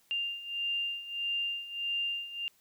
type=beating tone pair; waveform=sine; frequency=2794 / 2795.6 Hz; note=F7 / F7; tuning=0 / +1 cents; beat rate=1.6 Hz; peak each=-37 / -33 dBFS; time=0.11-2.48 s; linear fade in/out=0 ms; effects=white hiss -67 dBFS RMS until 2.6 s